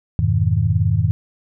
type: chord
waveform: sine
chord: F half-diminished seventh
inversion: none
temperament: just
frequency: 87.31 / 104.77 / 125.72 / 157.15 Hz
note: F2 / Ab2 / Cb3 / Eb3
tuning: 0 / +16 / +31 / +18 cents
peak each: -20 / -17 / -23 / -21 dBFS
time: 0.19-1.11 s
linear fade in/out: 0 ms
effects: none